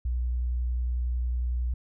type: tone with vibrato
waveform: sine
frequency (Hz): 61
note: B1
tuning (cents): -21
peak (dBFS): -25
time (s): 0.05-1.74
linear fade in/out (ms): 5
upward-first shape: sine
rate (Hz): 11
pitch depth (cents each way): 13
effects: none